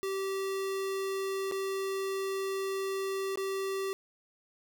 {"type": "tone with dropouts", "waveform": "square", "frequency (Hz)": 387.5, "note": "G4", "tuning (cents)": -20, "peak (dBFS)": -32, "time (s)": [0.03, 3.93], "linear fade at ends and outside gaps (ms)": 0, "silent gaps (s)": [[1.513, 1.521], [3.357, 3.374]], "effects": []}